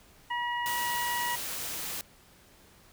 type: harmonic tone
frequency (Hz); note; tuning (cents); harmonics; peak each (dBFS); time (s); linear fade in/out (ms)
962; B5; -46; 1 / 2 / 3; -31 / -34 / -40; 0.3-1.36; 10
type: noise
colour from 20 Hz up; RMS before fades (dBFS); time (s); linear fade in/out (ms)
white; -36; 0.66-2.01; 0
effects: pink hiss -58 dBFS RMS until 2.92 s